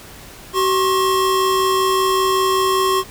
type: tone pair together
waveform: square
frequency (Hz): 380.1 / 1075.1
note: F#4 / C6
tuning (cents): +47 / +47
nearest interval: octave + tritone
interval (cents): 1800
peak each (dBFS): -18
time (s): 0.53-3.04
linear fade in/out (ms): 50
effects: pink hiss -39 dBFS RMS until 3.1 s